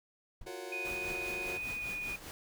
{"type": "noise with exponential decay", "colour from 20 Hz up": "brown", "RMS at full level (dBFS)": -45, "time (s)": [0.41, 0.58], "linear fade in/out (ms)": 5, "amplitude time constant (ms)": 36}
{"type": "chord", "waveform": "sawtooth", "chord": "Gb major seventh", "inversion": "third", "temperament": "just", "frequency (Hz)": [346.9, 370, 462.5, 555], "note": ["F4", "Gb4", "Bb4", "Db5"], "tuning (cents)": [-12, 0, -14, 2], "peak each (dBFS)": [-43, -40, -44, -44], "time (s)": [0.46, 1.58], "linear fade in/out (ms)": 10}
{"type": "tone with pitch glide", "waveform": "sine", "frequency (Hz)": [2484, 2464], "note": ["D#7", "D#7"], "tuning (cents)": [-3, -17], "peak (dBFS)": -36, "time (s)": [0.72, 2.16], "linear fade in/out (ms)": 5, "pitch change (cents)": -14, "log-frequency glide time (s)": [1.66, 1.87]}
{"type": "noise with tremolo", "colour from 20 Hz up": "pink", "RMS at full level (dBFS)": -44, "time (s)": [0.85, 2.31], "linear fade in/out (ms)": 0, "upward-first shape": "triangle", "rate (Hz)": 5, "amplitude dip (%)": 65}
{"effects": []}